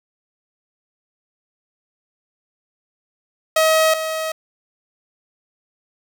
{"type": "tone pair in turn", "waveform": "sawtooth", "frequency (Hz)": [636, 636], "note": ["D#5", "D#5"], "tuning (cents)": [38, 38], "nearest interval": "unison", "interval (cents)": 0, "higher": "neither", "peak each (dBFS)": [-9, -18], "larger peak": "first", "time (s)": [[3.56, 3.94], [3.94, 4.32]], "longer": "neither", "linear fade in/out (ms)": 5, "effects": []}